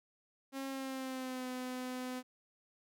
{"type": "tone with pitch glide", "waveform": "sawtooth", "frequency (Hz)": [270, 253.4], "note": ["C#4", "B3"], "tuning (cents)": [-45, 45], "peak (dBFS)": -35, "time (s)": [0.52, 2.23], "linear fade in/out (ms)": 50, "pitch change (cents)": -110, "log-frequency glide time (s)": [0.68, 1.48], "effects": []}